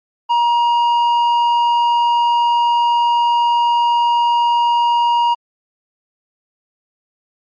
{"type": "tone with tanh clipping", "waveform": "triangle", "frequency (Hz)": 948, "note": "A#5", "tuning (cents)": 29, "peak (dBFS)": -13, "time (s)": [0.29, 5.35], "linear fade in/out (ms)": 20, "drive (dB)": 11, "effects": ["Opus 48 kbps"]}